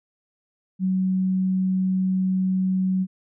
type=tone; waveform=sine; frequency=187.3 Hz; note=F#3; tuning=21 cents sharp; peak=-19 dBFS; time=0.79-3.07 s; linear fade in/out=50 ms; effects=none